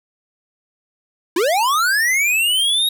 square linear sweep, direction up, 311.1 to 3804 Hz, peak -15 dBFS, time 1.36-2.89 s, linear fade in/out 5 ms, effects none

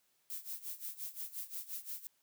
violet noise with tremolo, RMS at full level -41 dBFS, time 0.3-2.07 s, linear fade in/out 0 ms, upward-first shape sine, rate 5.7 Hz, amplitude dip 85%, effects white hiss -75 dBFS RMS until 2.22 s + high-pass 100 Hz 12 dB/octave

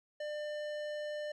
sine tone with tanh clipping, 598 Hz, D5, 31 cents sharp, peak -39 dBFS, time 0.2-1.32 s, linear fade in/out 5 ms, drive 16 dB, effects none

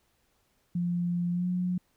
sine tone with pitch glide, 174.61 to 180.14 Hz, F3 to F#3, 0 to -46 cents, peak -26 dBFS, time 0.75-1.78 s, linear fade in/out 5 ms, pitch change +54 cents, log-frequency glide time 1.32-1.47 s, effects pink hiss -71 dBFS RMS until 1.96 s

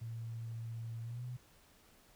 sine tone with pitch glide, 114.6 to 124.25 Hz, A#2 to B2, -29 to +11 cents, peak -40 dBFS, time 0.01-1.37 s, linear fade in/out 10 ms, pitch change +140 cents, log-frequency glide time 1.03-1.25 s, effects pink hiss -65 dBFS RMS until 2.15 s

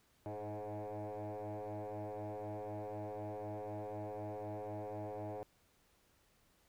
sine tone with frequency modulation, 103 Hz, G#2, 14 cents flat, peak -39 dBFS, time 0.26-5.43 s, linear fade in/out 0 ms, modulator 105 Hz, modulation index 6.8, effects tanh soft clip ceiling -39 dBFS + pink hiss -72 dBFS RMS until 6.68 s

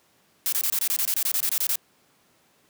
blue noise bursts, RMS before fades -24 dBFS, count 15, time 0.46-1.756 s, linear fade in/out 0 ms, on 64 ms, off 24 ms, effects pink hiss -62 dBFS RMS until 2.69 s + high-pass 150 Hz 12 dB/octave

